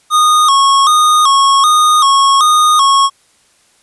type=tone with vibrato; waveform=square; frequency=1163 Hz; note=D6; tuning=17 cents flat; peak=-7 dBFS; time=0.1-3.1 s; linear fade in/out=50 ms; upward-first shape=square; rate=1.3 Hz; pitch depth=100 cents each way; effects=white hiss -52 dBFS RMS until 3.82 s + resampled to 24000 Hz